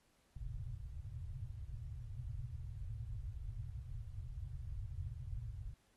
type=low-pass noise; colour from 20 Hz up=white; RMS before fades=-45 dBFS; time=0.36-5.74 s; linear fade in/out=5 ms; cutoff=130 Hz; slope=96 dB/octave; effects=pink hiss -75 dBFS RMS until 5.96 s + AAC 32 kbps